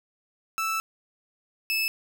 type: tone pair in turn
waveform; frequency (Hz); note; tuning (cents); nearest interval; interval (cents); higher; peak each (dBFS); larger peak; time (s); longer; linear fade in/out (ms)
30% pulse; 1318.5 / 2613; E6 / E7; 0 / -16; octave; 1184; second; -23 / -21; second; 0.58-0.8 / 1.7-1.88; first; 0
effects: none